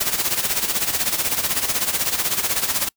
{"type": "noise with tremolo", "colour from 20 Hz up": "white", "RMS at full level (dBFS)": -19, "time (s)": [0, 2.89], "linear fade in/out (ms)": 10, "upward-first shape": "sine", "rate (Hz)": 16, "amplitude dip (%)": 70, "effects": ["noise-tail reverb RT60 0.1 s tail -26 dB re dry"]}